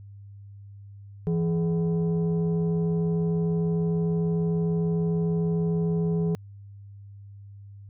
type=tone pair together; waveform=sine; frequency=166.68 / 420 Hz; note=E3 / G#4; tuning=+19 / +19 cents; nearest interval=octave + major third; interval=1600 cents; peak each=-21 / -27 dBFS; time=1.27-6.35 s; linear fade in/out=0 ms; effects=tanh soft clip ceiling -19 dBFS + added 100 Hz sine -42 dBFS peak until 7.89 s